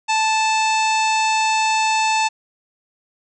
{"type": "harmonic tone with a mistuned harmonic", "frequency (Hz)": 876, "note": "A5", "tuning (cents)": -8, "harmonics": [1, 2, 3, 4, 5, 6, 7, 8, 9], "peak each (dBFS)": [-17, -30, -22, -30, -29, -34, -33, -32, -33], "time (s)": [0.08, 2.29], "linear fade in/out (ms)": 20, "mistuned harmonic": 4, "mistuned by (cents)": 51, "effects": []}